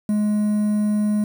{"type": "tone", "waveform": "triangle", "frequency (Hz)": 210, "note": "G#3", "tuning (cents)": 19, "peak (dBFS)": -15, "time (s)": [0.09, 1.24], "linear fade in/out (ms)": 2, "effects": ["7-bit"]}